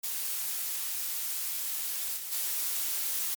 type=noise with level steps; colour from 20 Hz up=blue; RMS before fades=-33 / -38 / -31 dBFS; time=0.03-3.35 s; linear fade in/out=10 ms; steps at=2.16 / 2.31 s; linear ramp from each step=20 ms; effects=MP3 96 kbps